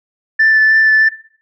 sine tone with vibrato, 1760 Hz, A6, in tune, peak -6 dBFS, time 0.39-1.09 s, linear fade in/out 10 ms, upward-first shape sine, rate 3.2 Hz, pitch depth 11 cents each way, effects noise-tail reverb RT60 0.5 s tail -17 dB re dry + tanh soft clip ceiling -4 dBFS

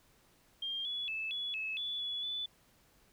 sine tone with pitch steps, 3202 / 3399 / 2621 / 3398 / 2593 / 3445 / 3406 / 3482 Hz, G7 / G#7 / E7 / G#7 / E7 / A7 / G#7 / A7, +36 / +39 / -11 / +39 / -29 / -37 / +43 / -19 cents, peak -35 dBFS, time 0.62-2.46 s, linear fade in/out 5 ms, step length 230 ms, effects pink hiss -67 dBFS RMS until 3.12 s

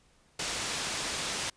white low-pass noise, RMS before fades -34 dBFS, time 0.39-1.5 s, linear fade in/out 5 ms, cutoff 6700 Hz, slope 12 dB/octave, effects pink hiss -65 dBFS RMS until 1.56 s + resampled to 22050 Hz

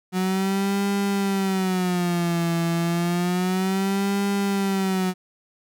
35% pulse tone with vibrato, 183.2 Hz, F#3, 17 cents flat, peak -19 dBFS, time 0.12-5.14 s, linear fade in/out 50 ms, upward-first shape sine, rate 0.3 Hz, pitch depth 150 cents each way, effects none

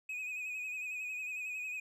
triangle tone with vibrato, 2509 Hz, D#7, 14 cents sharp, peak -36 dBFS, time 0.09-1.8 s, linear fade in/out 5 ms, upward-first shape sine, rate 11 Hz, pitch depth 44 cents each way, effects none

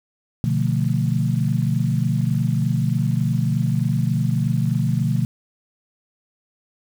sine chord, B half-diminished seventh, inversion none, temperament equal, 123.47 / 146.83 / 174.61 / 220 Hz, B2 / D3 / F3 / A3, 0 / 0 / 0 / 0 cents, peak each -21 / -22 / -24 / -26 dBFS, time 0.44-5.25 s, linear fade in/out 0 ms, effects 7-bit

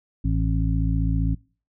harmonic tone with a mistuned harmonic, 55.2 Hz, A1, 6 cents sharp, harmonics 1 / 2 / 3 / 5, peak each -22 / -25 / -27 / -29 dBFS, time 0.24-1.35 s, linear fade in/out 10 ms, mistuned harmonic 5, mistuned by -39 cents, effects noise-tail reverb RT60 0.4 s tail -24 dB re dry

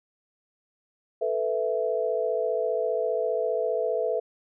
sine chord, A suspended second, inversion none, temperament just, 440 / 495 / 660 Hz, A4 / B4 / E5, 0 / +4 / +2 cents, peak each -28 dBFS, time 1.21-4.2 s, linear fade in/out 10 ms, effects none

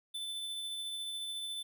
square tone with tremolo, 3520 Hz, A7, in tune, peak -37 dBFS, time 0.14-1.63 s, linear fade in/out 10 ms, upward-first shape triangle, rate 14 Hz, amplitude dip 25%, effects none

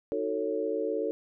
sine chord, D# half-diminished seventh, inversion none, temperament equal with one note detuned, 311.1 / 370 / 446.7 / 554.4 Hz, D#4 / F#4 / A4 / C#5, 0 / 0 / +26 / 0 cents, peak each -35 / -36 / -30 / -34 dBFS, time 0.12-1.11 s, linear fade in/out 0 ms, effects none

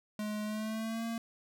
square tone with pitch glide, 211.3 to 229.1 Hz, G#3 to A#3, +30 to -30 cents, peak -35 dBFS, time 0.19-1.18 s, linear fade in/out 2 ms, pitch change +140 cents, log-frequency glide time 0.44-1.05 s, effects none

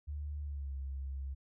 sine tone with pitch glide, 73.42 to 67.72 Hz, D2 to C#2, 0 to -40 cents, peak -37 dBFS, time 0.07-1.35 s, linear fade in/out 20 ms, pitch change -140 cents, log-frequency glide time 0.41-0.75 s, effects none

